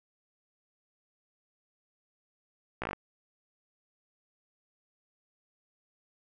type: slowing click train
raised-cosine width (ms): 0.5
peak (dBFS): -18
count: 7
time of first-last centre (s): 2.82-2.932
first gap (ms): 16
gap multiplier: 1.06
effects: none